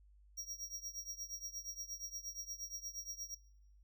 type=tone with tremolo; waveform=square; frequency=5660 Hz; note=F8; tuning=22 cents sharp; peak=-40 dBFS; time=0.37-3.35 s; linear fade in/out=10 ms; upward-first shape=triangle; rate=8.5 Hz; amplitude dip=90%; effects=noise-tail reverb RT60 0.8 s tail -22 dB re dry + added 50 Hz sine -61 dBFS peak until 3.83 s